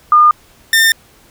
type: tone pair in turn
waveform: sine / sawtooth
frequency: 1214 / 1805.3 Hz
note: D#6 / A6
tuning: -43 / +44 cents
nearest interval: perfect fifth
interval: 687 cents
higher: second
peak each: -4 dBFS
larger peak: neither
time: 0.12-0.31 / 0.73-0.92 s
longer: neither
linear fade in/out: 2 ms
effects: pink hiss -47 dBFS RMS until 1.3 s